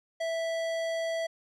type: tone with tanh clipping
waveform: sine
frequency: 658 Hz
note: E5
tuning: 3 cents flat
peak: -31 dBFS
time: 0.2-1.27 s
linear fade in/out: 10 ms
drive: 18 dB
effects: none